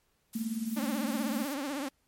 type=noise; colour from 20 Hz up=blue; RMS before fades=-45 dBFS; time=0.33-1.54 s; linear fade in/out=5 ms
type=tone with tremolo; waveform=sine; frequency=224.2 Hz; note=A3; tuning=33 cents sharp; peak=-27 dBFS; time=0.35-1.45 s; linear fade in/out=5 ms; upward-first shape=triangle; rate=19 Hz; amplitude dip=85%
type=tone with vibrato; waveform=sawtooth; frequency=280.8 Hz; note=C#4; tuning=22 cents sharp; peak=-29 dBFS; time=0.76-1.89 s; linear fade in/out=10 ms; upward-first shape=triangle; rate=16 Hz; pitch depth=150 cents each way
effects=pink hiss -73 dBFS RMS until 2.07 s + MP3 64 kbps